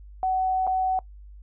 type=tone with dropouts; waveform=sine; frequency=751 Hz; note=F#5; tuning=26 cents sharp; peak=-21 dBFS; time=0.23-0.99 s; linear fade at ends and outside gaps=1 ms; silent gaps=0.668-0.674 s; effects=noise-tail reverb RT60 0.1 s tail -22 dB re dry + added 50 Hz sine -42 dBFS peak until 1.42 s